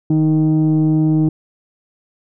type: tone pair together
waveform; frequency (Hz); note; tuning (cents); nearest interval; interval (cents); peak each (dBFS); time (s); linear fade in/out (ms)
sine; 155.56 / 312.2; D#3 / D#4; 0 / +6; octave; 1206; -12; 0.1-1.29; 5
effects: tanh soft clip ceiling -8 dBFS